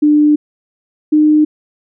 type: tone pair in turn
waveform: sine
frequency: 298.5 / 304.2 Hz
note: D4 / D#4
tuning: +28 / -39 cents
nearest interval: unison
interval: 33 cents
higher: second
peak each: -6 dBFS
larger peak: neither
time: 0.02-0.36 / 1.12-1.45 s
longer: first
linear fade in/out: 10 ms
effects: none